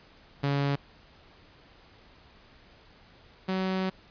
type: tone pair in turn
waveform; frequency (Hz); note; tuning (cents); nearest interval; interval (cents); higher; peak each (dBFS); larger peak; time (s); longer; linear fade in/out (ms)
sawtooth; 141 / 188.21; C#3 / F#3; +30 / +30; perfect fourth; 500; second; -21 / -23; first; 0.43-0.76 / 3.48-3.9; second; 10
effects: pink hiss -56 dBFS RMS until 4.1 s + resampled to 11025 Hz